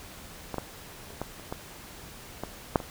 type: clicks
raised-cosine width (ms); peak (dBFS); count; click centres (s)
1; -18 / -15 / -30 / -17 / -30 / -18 / -18 / -6 / -23; 9; 0.543 / 0.583 / 1.105 / 1.216 / 1.397 / 1.525 / 2.436 / 2.758 / 2.802
effects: pink hiss -46 dBFS RMS until 2.9 s